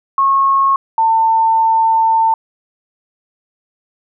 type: tone pair in turn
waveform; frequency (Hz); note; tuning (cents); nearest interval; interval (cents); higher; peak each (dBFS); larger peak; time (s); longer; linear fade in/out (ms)
sine; 1091 / 897.3; C#6 / A5; -28 / +34; minor third; 338; first; -9; neither; 0.18-0.76 / 0.98-2.34; second; 2
effects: none